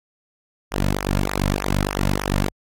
sawtooth tone with flanger, 48.78 Hz, G1, 8 cents flat, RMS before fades -22 dBFS, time 0.71-2.5 s, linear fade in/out 20 ms, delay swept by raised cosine 0.23 to 2.63 ms, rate 3.3 Hz, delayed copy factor -0.8, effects AAC 48 kbps

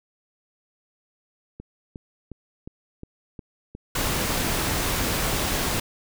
click train, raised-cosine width 3 ms, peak -24 dBFS, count 10, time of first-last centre 1.6-4.826 s, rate 2.79 Hz
pink noise, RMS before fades -25 dBFS, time 3.95-5.8 s, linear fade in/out 5 ms
effects none

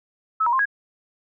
sine tone with pitch steps, 1298 / 950 / 1053 / 1652 Hz, E6 / A#5 / C6 / G#6, -27 / +33 / +11 / -10 cents, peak -17 dBFS, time 0.4-0.656 s, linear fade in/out 10 ms, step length 64 ms, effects none

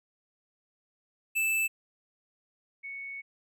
square / sine tone pair in turn, 2637 / 2217 Hz, E7 / C#7, 0 / 0 cents, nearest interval minor third, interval 300 cents, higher first, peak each -26 / -37 dBFS, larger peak first, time 1.35-1.68 / 2.83-3.22 s, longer second, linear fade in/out 20 ms, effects none

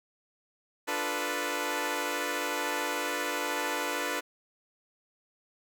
10% pulse chord, B half-diminished seventh, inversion first, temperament equal, 293.7 / 349.2 / 440 / 493.9 Hz, D4 / F4 / A4 / B4, 0 / 0 / 0 / 0 cents, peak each -27 / -29 / -29 / -25 dBFS, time 0.87-4.21 s, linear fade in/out 20 ms, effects none

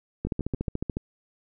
two click trains, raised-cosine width 3 ms, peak -15 / -19 dBFS, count 11 / 4, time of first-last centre 0.25-0.969 / 0.27-0.683 s, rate 13.9 / 7.26 Hz, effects none

